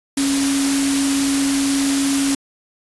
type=tone in noise; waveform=sine; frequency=276.3 Hz; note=C#4; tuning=6 cents flat; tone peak=-16 dBFS; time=0.17-2.35 s; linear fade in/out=5 ms; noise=white; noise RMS=-22 dBFS; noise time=0.17-2.35 s; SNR=+3 dB; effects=resampled to 24000 Hz